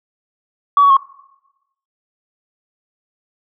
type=tone with pitch steps; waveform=sine; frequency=1139 / 1125 / 1083 Hz; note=C#6 / C#6 / C#6; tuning=+47 / +25 / -41 cents; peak=-6 dBFS; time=0.77-0.968 s; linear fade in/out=2 ms; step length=66 ms; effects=noise-tail reverb RT60 0.9 s tail -20 dB re dry + tanh soft clip ceiling -2 dBFS